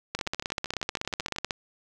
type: two click trains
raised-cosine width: 0.2 ms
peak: -18 / -11 dBFS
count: 16 / 23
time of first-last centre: 0.19-1.362 / 0.15-1.508 s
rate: 12.8 / 16.2 Hz
effects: none